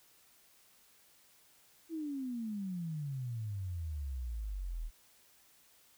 sine exponential sweep, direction down, 334.5 to 37.47 Hz, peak -36 dBFS, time 1.89-4.91 s, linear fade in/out 50 ms, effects white hiss -65 dBFS RMS until 5.97 s

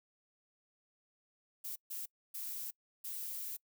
violet noise bursts at uneven times, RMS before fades -42 dBFS, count 4, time 1.64-1.76 / 1.9-2.06 / 2.34-2.71 / 3.04-3.57 s, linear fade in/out 10 ms, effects noise-tail reverb RT60 0.1 s tail -25 dB re dry

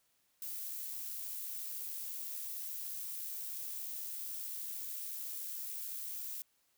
violet noise with amplitude modulation, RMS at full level -41 dBFS, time 0.42-6.42 s, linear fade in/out 2 ms, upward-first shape sine, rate 73.7 Hz, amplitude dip 25%, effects white hiss -75 dBFS RMS until 6.77 s

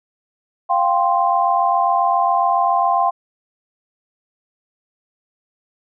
sine chord, F suspended second, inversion none, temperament just, 698.5 / 785.8 / 1047.7 Hz, F5 / G5 / C6, 0 / +4 / +2 cents, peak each -18 dBFS, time 0.69-3.11 s, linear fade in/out 20 ms, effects none

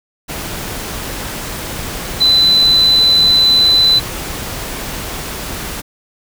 sine tone in noise, 4011 Hz, B7, 26 cents sharp, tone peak -7 dBFS, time 2.2-4 s, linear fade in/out 20 ms, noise pink, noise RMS -24 dBFS, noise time 0.28-5.82 s, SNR +14 dB, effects none

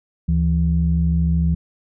sine tone pair together, 73.42 / 166.35 Hz, D2 / E3, 0 / +16 cents, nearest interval octave + major second, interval 1416 cents, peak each -17 dBFS, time 0.28-1.55 s, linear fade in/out 10 ms, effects tanh soft clip ceiling -7 dBFS

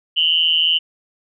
sine tone with amplitude modulation, 2960 Hz, F#7, in tune, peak -9 dBFS, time 0.16-0.79 s, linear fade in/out 20 ms, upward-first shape sine, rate 163 Hz, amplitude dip 95%, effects none

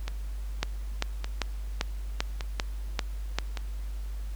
two click trains, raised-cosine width 0.2 ms, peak -17 / -9 dBFS, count 4 / 8, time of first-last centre 0.08-3.572 / 0.63-3.386 s, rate 0.859 / 2.54 Hz, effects added 50 Hz sine -32 dBFS peak until 4.35 s + pink hiss -54 dBFS RMS until 4.35 s

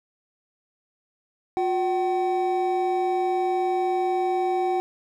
triangle tone pair together, 358.7 / 760 Hz, F4 / F#5, +46 / +46 cents, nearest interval octave + minor second, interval 1300 cents, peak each -22 dBFS, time 1.57-4.8 s, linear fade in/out 0 ms, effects none

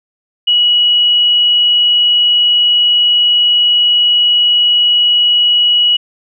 sine tone, 2920 Hz, F#7, 24 cents flat, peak -7 dBFS, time 0.47-5.97 s, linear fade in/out 10 ms, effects none

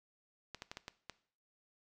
clicks, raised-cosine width 0.2 ms, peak -26 dBFS, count 6, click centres 0.547 / 0.621 / 0.715 / 0.771 / 0.881 / 1.097 s, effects noise-tail reverb RT60 0.5 s tail -18 dB re dry

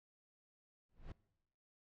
brown noise with exponential growth, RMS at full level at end -41 dBFS, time 0.89-1.12 s, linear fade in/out 5 ms, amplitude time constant 49 ms, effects noise-tail reverb RT60 0.9 s tail -21 dB re dry + low-pass 4000 Hz 12 dB/octave

